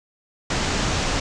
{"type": "low-pass noise", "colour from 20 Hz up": "pink", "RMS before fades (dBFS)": -23, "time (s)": [0.5, 1.2], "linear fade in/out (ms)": 5, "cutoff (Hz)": 7600, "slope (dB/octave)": 48, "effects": []}